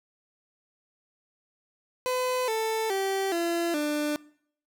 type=tone with pitch steps; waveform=30% pulse; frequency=506 / 443.1 / 387.9 / 339.7 / 297.4 Hz; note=B4 / A4 / G4 / F4 / D4; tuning=+42 / +12 / -18 / -48 / +22 cents; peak=-23 dBFS; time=2.06-4.16 s; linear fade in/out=0 ms; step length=420 ms; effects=noise-tail reverb RT60 0.6 s tail -22 dB re dry